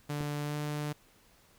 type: tone with pitch glide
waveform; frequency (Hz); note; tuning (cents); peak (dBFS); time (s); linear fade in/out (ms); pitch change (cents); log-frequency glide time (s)
sawtooth; 146.83 to 148.62; D3 to D3; 0 to +21; -29; 0.09-0.93; 10; +21; 0.43-0.55
type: clicks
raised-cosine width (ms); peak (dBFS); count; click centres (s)
2; -26 / -36; 2; 0.208 / 0.225
effects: pink hiss -63 dBFS RMS until 1.58 s